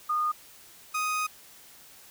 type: tone pair in turn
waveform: sine / 30% pulse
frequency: 1225 / 1248.6 Hz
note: D#6 / D#6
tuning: -27 / +6 cents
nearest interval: unison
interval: 33 cents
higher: second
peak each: -24 dBFS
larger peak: neither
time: 0.09-0.32 / 0.94-1.27 s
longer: second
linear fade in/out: 10 ms
effects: white hiss -52 dBFS RMS until 2.1 s